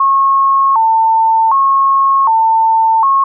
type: tone with vibrato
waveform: sine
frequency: 987.8 Hz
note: B5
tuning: in tune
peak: -7 dBFS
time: 0-3.24 s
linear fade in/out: 5 ms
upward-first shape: square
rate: 0.66 Hz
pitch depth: 170 cents each way
effects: none